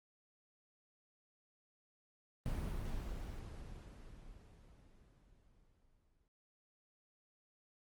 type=noise with exponential decay; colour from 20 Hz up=brown; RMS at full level=-37 dBFS; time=2.46-6.28 s; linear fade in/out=0 ms; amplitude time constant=830 ms; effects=Opus 32 kbps